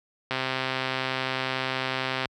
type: click train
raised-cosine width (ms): 0.3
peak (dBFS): -11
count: 256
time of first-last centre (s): 0.31-2.257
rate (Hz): 131
effects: high-pass 60 Hz 12 dB/octave